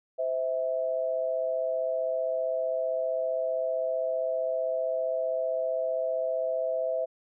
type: tone pair together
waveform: sine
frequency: 516 / 651.4 Hz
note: C5 / E5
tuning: -24 / -21 cents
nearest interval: major third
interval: 403 cents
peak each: -30 / -28 dBFS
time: 0.18-7.06 s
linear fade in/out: 20 ms
effects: none